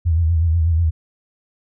sine tone with vibrato, 82.41 Hz, E2, in tune, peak -13 dBFS, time 0.05-0.91 s, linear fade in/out 20 ms, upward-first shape sine, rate 8.2 Hz, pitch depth 80 cents each way, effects none

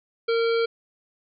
harmonic tone, 460 Hz, A#4, 23 cents flat, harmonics 1 / 3 / 5 / 7 / 9 / 10, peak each -20 / -30 / -34 / -37 / -39 / -40 dBFS, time 0.28-0.66 s, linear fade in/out 10 ms, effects none

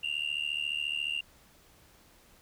sine tone with amplitude modulation, 2794 Hz, F7, in tune, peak -24 dBFS, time 0.03-1.21 s, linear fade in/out 10 ms, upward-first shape sine, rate 74.3 Hz, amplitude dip 100%, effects tanh soft clip ceiling -26 dBFS + pink hiss -60 dBFS RMS until 2.41 s

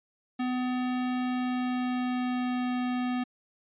square tone with pitch glide, 251.4 to 249.2 Hz, B3 to B3, +31 to +16 cents, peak -28 dBFS, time 0.39-3.24 s, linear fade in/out 10 ms, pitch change -15 cents, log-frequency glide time 1.23-2.75 s, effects resampled to 8000 Hz

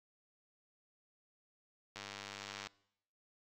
click train, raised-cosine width 0.2 ms, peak -27 dBFS, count 72, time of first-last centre 1.96-2.67 s, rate 100 Hz, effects noise-tail reverb RT60 0.8 s tail -23 dB re dry + AAC 48 kbps

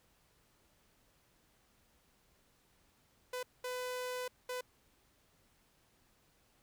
sawtooth tone bursts at uneven times, 501 Hz, B4, 25 cents sharp, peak -34 dBFS, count 3, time 3.33-3.43 / 3.64-4.28 / 4.49-4.61 s, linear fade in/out 5 ms, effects pink hiss -71 dBFS RMS until 6.62 s

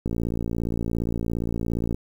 click train, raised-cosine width 3 ms, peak -14 dBFS, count 109, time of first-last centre 0.06-1.945 s, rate 57.3 Hz, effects 8-bit

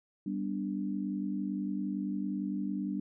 sine chord, G major, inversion none, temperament equal, 196 / 246.9 / 293.7 Hz, G3 / B3 / D4, 0 / 0 / 0 cents, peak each -34 / -39 / -36 dBFS, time 0.26-3 s, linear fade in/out 5 ms, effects none

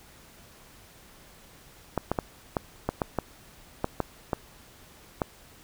clicks, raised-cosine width 1 ms, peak -11 dBFS, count 11, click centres 1.977 / 2.116 / 2.188 / 2.568 / 2.89 / 3.018 / 3.187 / 3.844 / 4.003 / 4.332 / 5.218 s, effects pink hiss -53 dBFS RMS until 5.63 s

